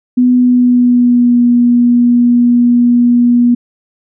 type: tone with pitch glide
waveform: sine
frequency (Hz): 248.7 to 241.3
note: B3 to B3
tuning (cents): +12 to -40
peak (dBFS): -5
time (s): 0.17-3.55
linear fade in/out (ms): 10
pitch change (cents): -52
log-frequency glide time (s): 0.34-1.41
effects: none